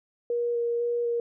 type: tone with vibrato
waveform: sine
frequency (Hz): 473.9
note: A#4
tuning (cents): +28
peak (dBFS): -24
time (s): 0.3-1.2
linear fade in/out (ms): 2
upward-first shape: square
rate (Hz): 2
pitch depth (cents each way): 9
effects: none